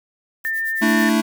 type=noise with tremolo; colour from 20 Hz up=violet; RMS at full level=-35 dBFS; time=0.44-1.11 s; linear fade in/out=5 ms; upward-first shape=sine; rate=9.2 Hz; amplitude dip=95%
type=tone; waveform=sine; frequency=1798 Hz; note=A6; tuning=37 cents sharp; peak=-20 dBFS; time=0.45-1.09 s; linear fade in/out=0 ms
type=chord; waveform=square; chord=A suspended fourth; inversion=none; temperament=equal with one note detuned; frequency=221.3 / 293.7 / 329.6 Hz; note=A3 / D4 / E4; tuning=+10 / 0 / 0 cents; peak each=-18 / -22 / -22 dBFS; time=0.81-1.22 s; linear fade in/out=20 ms
effects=none